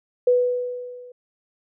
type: tone with level ramp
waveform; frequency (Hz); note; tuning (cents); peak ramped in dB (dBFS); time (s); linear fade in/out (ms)
sine; 493.9; B4; 0; -12 to -40; 0.27-1.12; 5
effects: none